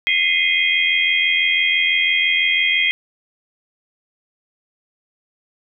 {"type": "tone cluster", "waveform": "sine", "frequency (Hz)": [2046, 2132, 2482, 3234], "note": ["C7", "C7", "D#7", "G#7"], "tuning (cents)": [-39, 32, -5, -47], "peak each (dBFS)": -20, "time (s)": [0.07, 2.91], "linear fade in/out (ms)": 0, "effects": []}